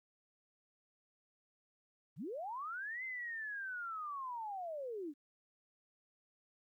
sine linear two-way sweep, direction up then down, 105.3 to 2087 to 269.8 Hz, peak -40 dBFS, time 2.16-5.14 s, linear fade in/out 50 ms, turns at 3.04 s, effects 13-bit

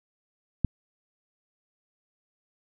click, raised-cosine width 5 ms, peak -10 dBFS, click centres 0.647 s, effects none

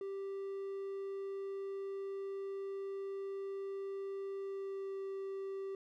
triangle tone with pitch glide, 392 to 389.1 Hz, G4 to G4, 0 to -13 cents, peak -37 dBFS, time 0.01-5.75 s, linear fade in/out 2 ms, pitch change -13 cents, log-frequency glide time 4.4-5.01 s, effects none

